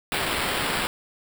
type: noise with sample-and-hold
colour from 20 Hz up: blue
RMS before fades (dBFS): -26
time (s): 0.12-0.87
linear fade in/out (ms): 0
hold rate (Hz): 6300
effects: none